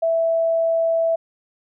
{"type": "tone", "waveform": "sine", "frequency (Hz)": 659.3, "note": "E5", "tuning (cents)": 0, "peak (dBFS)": -16, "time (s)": [0.02, 1.16], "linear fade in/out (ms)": 10, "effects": []}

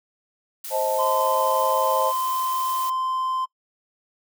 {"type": "noise", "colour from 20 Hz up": "blue", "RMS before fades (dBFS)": -34, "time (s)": [0.64, 2.9], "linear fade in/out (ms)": 5}
{"type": "chord", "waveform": "sine", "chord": "A diminished", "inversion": "first", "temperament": "just", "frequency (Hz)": [528, 633.6, 880], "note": ["C5", "Eb5", "A5"], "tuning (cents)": [16, 31, 0], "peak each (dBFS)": [-24, -26, -25], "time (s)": [0.7, 2.13], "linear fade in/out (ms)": 50}
{"type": "tone with pitch glide", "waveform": "triangle", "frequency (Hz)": [1029, 1037.4], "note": ["C6", "C6"], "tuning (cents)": [-29, -15], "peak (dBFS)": -21, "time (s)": [0.98, 3.46], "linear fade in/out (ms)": 20, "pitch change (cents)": 14, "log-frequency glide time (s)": [1.14, 2.63]}
{"effects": ["noise-tail reverb RT60 0.1 s tail -22 dB re dry"]}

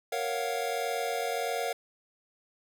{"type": "chord", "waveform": "square", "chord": "Gb major seventh", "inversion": "first", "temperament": "equal", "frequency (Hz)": [466.2, 554.4, 698.5, 740], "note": ["Bb4", "Db5", "F5", "Gb5"], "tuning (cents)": [0, 0, 0, 0], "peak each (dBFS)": [-35, -37, -35, -37], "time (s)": [0.12, 1.73], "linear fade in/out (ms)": 5, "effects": []}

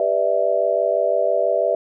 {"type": "chord", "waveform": "sine", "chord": "E minor seventh", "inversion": "first", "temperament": "just", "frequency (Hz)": [395.6, 494.4, 593.3, 659.3], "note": ["G4", "B4", "D5", "E5"], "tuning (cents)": [16, 2, 18, 0], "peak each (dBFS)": [-26, -23, -20, -20], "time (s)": [0, 1.75], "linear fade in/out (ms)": 2, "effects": []}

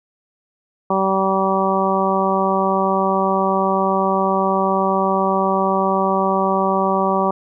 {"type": "harmonic tone", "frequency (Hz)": 192.2, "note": "G3", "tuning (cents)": -34, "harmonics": [1, 2, 3, 4, 5, 6], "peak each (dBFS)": [-22, -22, -22, -22, -22, -22], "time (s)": [0.9, 7.31], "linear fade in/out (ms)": 5, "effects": []}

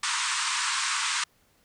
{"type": "band-pass noise", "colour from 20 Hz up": "pink", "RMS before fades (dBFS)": -28, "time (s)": [0.03, 1.24], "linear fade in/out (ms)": 5, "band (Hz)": [930, 9200], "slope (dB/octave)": 96, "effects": ["pink hiss -65 dBFS RMS until 1.64 s"]}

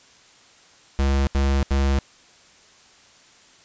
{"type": "tone bursts", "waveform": "square", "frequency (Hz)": 68.5, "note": "C#2", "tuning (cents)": -20, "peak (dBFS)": -18, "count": 3, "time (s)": [0.99, 1.988], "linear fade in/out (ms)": 0, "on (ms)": 280, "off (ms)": 79, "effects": ["white hiss -52 dBFS RMS until 3.64 s", "resampled to 16000 Hz"]}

